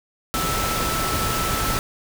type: tone in noise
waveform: sine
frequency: 1318.5 Hz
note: E6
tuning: in tune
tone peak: -26 dBFS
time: 0.34-1.79 s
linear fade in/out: 0 ms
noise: pink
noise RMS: -24 dBFS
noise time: 0.34-1.79 s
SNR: -5 dB
effects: none